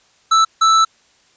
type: tone bursts at uneven times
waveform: square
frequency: 1318.5 Hz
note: E6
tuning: in tune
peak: -10 dBFS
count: 2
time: 0.31-0.45 / 0.61-0.85 s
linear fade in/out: 10 ms
effects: white hiss -55 dBFS RMS until 1.36 s + resampled to 16000 Hz